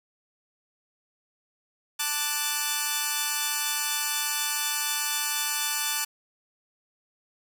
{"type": "chord", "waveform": "5% pulse", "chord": "D major", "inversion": "second", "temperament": "equal", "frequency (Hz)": [880, 1174.7, 1480], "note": ["A5", "D6", "F#6"], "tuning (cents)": [0, 0, 0], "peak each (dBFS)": [-18, -19, -19], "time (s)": [1.99, 6.05], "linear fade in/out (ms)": 10, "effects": []}